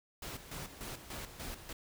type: noise with tremolo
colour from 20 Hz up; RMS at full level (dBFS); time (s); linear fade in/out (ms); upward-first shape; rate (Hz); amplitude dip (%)
pink; -43; 0.22-1.73; 5; square; 3.4; 65
effects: none